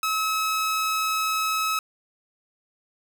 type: tone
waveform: sawtooth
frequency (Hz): 1288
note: E6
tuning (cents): -41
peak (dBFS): -19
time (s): 0.03-1.79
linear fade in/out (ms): 2
effects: none